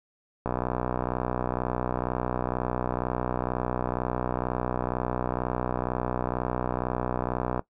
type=click train; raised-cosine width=1 ms; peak=-13 dBFS; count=444; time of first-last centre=0.46-7.594 s; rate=62.1 Hz; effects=noise-tail reverb RT60 0.1 s tail -17 dB re dry